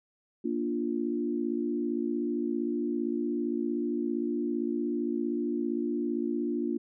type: chord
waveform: sine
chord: Bb major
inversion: none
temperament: equal with one note detuned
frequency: 236.3 / 293.7 / 349.2 Hz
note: Bb3 / D4 / F4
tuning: +24 / 0 / 0 cents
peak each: -32 dBFS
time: 0.44-6.78 s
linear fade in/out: 10 ms
effects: none